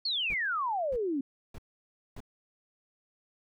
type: exponential sweep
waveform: sine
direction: down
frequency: 4510 to 260.6 Hz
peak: -28 dBFS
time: 0.05-1.21 s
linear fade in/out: 5 ms
type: noise bursts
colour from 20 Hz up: brown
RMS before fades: -42 dBFS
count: 4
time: 0.3-2.204 s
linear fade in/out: 2 ms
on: 41 ms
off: 580 ms
effects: none